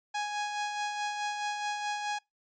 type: tone with tremolo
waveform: sawtooth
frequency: 830.6 Hz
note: G#5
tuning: in tune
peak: -26 dBFS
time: 0.14-2.19 s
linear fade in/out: 10 ms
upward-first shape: sine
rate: 4.7 Hz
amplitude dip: 40%
effects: noise-tail reverb RT60 0.2 s tail -25 dB re dry + resampled to 16000 Hz